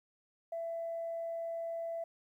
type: tone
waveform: sine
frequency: 667 Hz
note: E5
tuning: 20 cents sharp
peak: -35 dBFS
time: 0.52-2.04 s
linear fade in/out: 5 ms
effects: tanh soft clip ceiling -31 dBFS + 12-bit